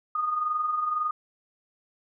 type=tone pair together; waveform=sine; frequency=1211 / 1232.9 Hz; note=D#6 / D#6; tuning=-47 / -16 cents; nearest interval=unison; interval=31 cents; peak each=-34 / -25 dBFS; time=0.15-1.11 s; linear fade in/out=5 ms; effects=none